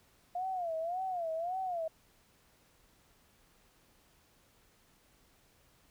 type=tone with vibrato; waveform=sine; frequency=698.5 Hz; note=F5; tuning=in tune; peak=-33 dBFS; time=0.35-1.88 s; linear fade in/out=5 ms; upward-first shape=sine; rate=1.8 Hz; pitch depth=150 cents each way; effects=pink hiss -67 dBFS RMS until 5.9 s